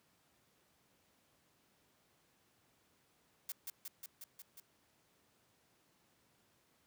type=noise with echo; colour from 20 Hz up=blue; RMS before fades=-42 dBFS; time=3.49-3.52 s; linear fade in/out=2 ms; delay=180 ms; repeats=6; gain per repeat=-2 dB; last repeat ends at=4.6 s; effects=pink hiss -73 dBFS RMS until 6.86 s + high-pass 100 Hz 12 dB/octave